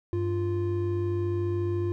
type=tone pair together; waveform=triangle; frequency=98.05 / 348.3 Hz; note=G2 / F4; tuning=+1 / -5 cents; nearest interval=octave + minor seventh; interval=2194 cents; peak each=-26 dBFS; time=0.13-1.92 s; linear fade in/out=0 ms; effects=none